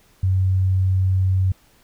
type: tone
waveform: sine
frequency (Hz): 94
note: F#2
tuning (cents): +28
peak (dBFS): -15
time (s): 0.23-1.52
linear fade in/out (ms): 5
effects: pink hiss -56 dBFS RMS until 1.83 s